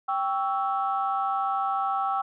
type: chord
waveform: sine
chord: C# diminished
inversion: second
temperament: equal with one note detuned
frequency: 784 / 1121.6 / 1318.5 Hz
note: G5 / C#6 / E6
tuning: 0 / +20 / 0 cents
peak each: -26 / -31 / -28 dBFS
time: 0.08-2.22 s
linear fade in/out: 10 ms
effects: tanh soft clip ceiling -15 dBFS